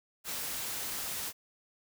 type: noise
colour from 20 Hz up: white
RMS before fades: -37 dBFS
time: 0.24-1.33 s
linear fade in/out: 50 ms
effects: none